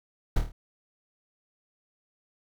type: noise with echo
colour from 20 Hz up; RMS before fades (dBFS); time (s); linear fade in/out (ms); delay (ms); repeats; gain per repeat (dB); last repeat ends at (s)
brown; -20; 0.36-0.39; 5; 26; 5; -5; 0.52
effects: none